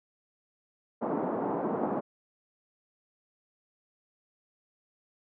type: band-pass noise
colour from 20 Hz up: pink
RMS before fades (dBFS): -31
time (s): 1.01-2.01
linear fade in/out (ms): 20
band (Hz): 200 to 980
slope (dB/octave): 24
effects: none